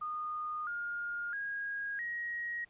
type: tone with pitch steps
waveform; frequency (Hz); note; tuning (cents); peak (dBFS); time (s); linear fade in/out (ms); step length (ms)
sine; 1227 / 1417.6 / 1637.8 / 1892.3; D#6 / F6 / G#6 / A#6; -25 / +25 / -25 / +25; -35; 0.01-2.65; 10; 660
effects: pink hiss -68 dBFS RMS until 2.69 s + resampled to 8000 Hz